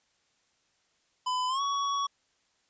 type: tone with pitch glide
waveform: square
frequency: 1006 to 1122.7 Hz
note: B5 to C#6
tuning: +32 to +22 cents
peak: -28 dBFS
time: 1.26-2.07 s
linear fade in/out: 10 ms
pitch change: +190 cents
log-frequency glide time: 1.48-1.61 s
effects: white hiss -71 dBFS RMS until 2.69 s + resampled to 16000 Hz